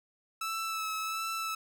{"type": "tone with vibrato", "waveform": "sawtooth", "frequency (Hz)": 1311, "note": "E6", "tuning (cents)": -10, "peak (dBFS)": -29, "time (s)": [0.41, 1.55], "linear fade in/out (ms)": 5, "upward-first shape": "sine", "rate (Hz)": 1.4, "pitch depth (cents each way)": 22, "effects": []}